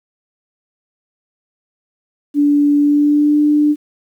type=tone with pitch glide; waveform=sine; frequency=290 to 297.1 Hz; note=D4 to D4; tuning=-22 to +20 cents; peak=-9 dBFS; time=2.34-3.76 s; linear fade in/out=50 ms; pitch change=+42 cents; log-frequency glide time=2.78-3.39 s; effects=8-bit